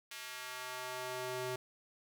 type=tone with high-pass filter sweep; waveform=square; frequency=127 Hz; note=B2; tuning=49 cents sharp; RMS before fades=-42 dBFS; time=0.11-1.56 s; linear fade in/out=5 ms; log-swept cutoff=2200 to 300 Hz; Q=0.92; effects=none